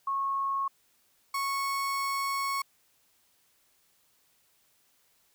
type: tone pair in turn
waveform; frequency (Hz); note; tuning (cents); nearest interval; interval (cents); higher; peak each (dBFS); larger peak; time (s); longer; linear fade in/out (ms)
sine / 35% pulse; 1095 / 1103.3; C#6 / C#6; -22 / -9; unison; 13; second; -27 / -27; neither; 0.07-0.68 / 1.34-2.62; second; 5
effects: white hiss -68 dBFS RMS until 5.34 s